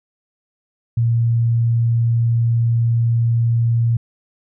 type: tone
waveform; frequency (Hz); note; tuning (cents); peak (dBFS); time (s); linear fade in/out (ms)
sine; 116.54; A#2; 0; -13; 0.97-3.97; 5
effects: none